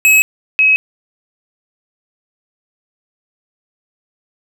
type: tone pair in turn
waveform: square / sine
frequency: 2564 / 2555 Hz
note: E7 / D#7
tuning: -49 / +45 cents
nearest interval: unison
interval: 6 cents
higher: first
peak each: -7 dBFS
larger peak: neither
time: 0.05-0.22 / 0.59-0.76 s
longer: neither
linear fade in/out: 0 ms
effects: none